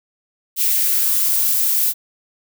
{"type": "noise with high-pass filter sweep", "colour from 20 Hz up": "violet", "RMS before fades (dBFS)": -17, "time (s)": [0.56, 1.94], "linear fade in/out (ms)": 50, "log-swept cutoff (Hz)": [2600, 360], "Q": 2, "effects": []}